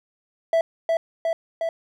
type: tone with echo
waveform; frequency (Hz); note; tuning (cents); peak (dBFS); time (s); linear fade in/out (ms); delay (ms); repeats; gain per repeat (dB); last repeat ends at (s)
triangle; 659.3; E5; 0; -14; 0.53-0.61; 2; 360; 3; -2; 1.69
effects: none